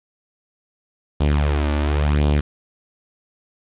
sawtooth tone with flanger, 73.42 Hz, D2, in tune, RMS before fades -18 dBFS, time 1.2-2.41 s, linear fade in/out 10 ms, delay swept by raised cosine 0.25 to 3.45 ms, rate 0.93 Hz, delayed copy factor +0.7, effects resampled to 8000 Hz + 7-bit

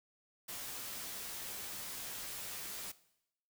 white noise with comb filter, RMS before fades -44 dBFS, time 0.48-2.92 s, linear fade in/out 10 ms, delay 13 ms, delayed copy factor -0.6, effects noise-tail reverb RT60 0.8 s tail -18 dB re dry

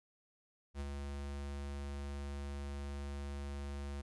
square tone with ADSR envelope, 70.6 Hz, C#2, 32 cents sharp, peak -38 dBFS, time 0.74-4.02 s, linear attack 62 ms, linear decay 33 ms, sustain -3 dB, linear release 14 ms, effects resampled to 24000 Hz

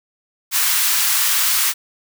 white high-pass noise, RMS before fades -17 dBFS, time 0.51-1.74 s, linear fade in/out 50 ms, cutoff 1000 Hz, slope 24 dB/octave, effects none

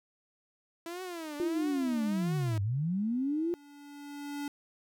sawtooth tone with vibrato, 329.6 Hz, E4, in tune, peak -34 dBFS, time 0.86-2.58 s, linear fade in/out 2 ms, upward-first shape triangle, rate 1.5 Hz, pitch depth 230 cents each way
sine linear two-way sweep, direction down then up, 353.2 to 96 to 353.2 Hz, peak -28 dBFS, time 1.4-3.54 s, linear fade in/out 0 ms, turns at 2.62 s
square tone with exponential growth, 287.6 Hz, D4, 36 cents flat, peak -34 dBFS, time 2.73-4.48 s, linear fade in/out 2 ms, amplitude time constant 380 ms
effects none

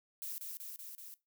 violet noise with echo, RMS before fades -42 dBFS, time 0.22-0.38 s, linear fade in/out 0 ms, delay 190 ms, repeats 4, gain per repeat -2 dB, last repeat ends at 1.14 s, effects noise-tail reverb RT60 0.2 s tail -18 dB re dry

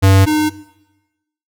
square tone pair in turn, 96.6 / 305.5 Hz, G2 / D#4, -25 / -32 cents, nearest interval octave + minor sixth, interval 1993 cents, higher second, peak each -7 / -13 dBFS, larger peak first, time 0.02-0.26 / 0.26-0.5 s, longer neither, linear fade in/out 20 ms, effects noise-tail reverb RT60 1.0 s tail -18 dB re dry

